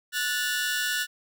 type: tone cluster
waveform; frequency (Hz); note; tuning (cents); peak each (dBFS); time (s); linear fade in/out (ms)
sawtooth; 1471 / 1751 / 2799 / 3918; F#6 / A6 / F7 / B7; -11 / -9 / +3 / -15; -25 / -26 / -33 / -34; 0.12-1.07; 50
effects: none